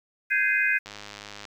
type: chord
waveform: sine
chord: Ab major seventh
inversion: third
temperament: just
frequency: 1557.4 / 1661.2 / 2077 / 2492 Hz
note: G6 / Ab6 / C7 / Eb7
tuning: -12 / 0 / -13 / +2 cents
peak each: -26 dBFS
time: 0.3-0.79 s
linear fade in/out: 20 ms
type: click train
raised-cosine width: 0.2 ms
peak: -22 dBFS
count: 62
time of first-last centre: 0.86-1.452 s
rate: 103 Hz
effects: 9-bit